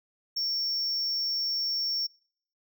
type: tone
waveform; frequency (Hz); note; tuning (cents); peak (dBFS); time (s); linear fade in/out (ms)
triangle; 5470; F8; -37; -26; 0.36-2.07; 10
effects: noise-tail reverb RT60 0.6 s tail -24 dB re dry